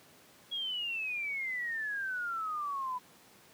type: exponential sweep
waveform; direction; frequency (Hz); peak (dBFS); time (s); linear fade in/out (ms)
sine; down; 3334 to 987.8; -33; 0.51-2.99; 20
effects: pink hiss -59 dBFS RMS until 3.53 s + high-pass 150 Hz 12 dB/octave